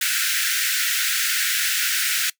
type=high-pass noise; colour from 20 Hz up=pink; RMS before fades=-22 dBFS; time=0.01-2.3 s; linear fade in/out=5 ms; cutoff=1400 Hz; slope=96 dB/octave; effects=noise-tail reverb RT60 0.1 s tail -20 dB re dry